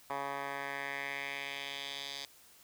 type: tone with band-pass filter sweep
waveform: 10% pulse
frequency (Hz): 139.7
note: C#3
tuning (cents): +14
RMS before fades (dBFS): -40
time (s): 0.1-2.25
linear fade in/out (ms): 2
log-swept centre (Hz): 1100 to 4300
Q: 2.4
effects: white hiss -60 dBFS RMS until 2.63 s